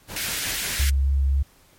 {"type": "noise with tremolo", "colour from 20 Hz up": "pink", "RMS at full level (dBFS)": -34, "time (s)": [0.07, 0.86], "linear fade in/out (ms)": 50, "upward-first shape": "sine", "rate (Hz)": 5.3, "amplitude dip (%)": 50}
{"type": "high-pass noise", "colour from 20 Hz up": "pink", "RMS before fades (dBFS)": -28, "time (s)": [0.16, 0.9], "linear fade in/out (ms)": 5, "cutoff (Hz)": 1500, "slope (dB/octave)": 48}
{"type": "tone with vibrato", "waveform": "sine", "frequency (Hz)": 68.5, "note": "C#2", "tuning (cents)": -20, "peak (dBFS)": -17, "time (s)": [0.79, 1.43], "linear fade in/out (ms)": 10, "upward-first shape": "triangle", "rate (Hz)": 3.7, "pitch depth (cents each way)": 16}
{"effects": ["pink hiss -56 dBFS RMS until 1.78 s", "MP3 64 kbps"]}